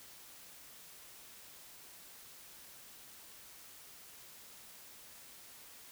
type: silence
effects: white hiss -55 dBFS RMS until 5.91 s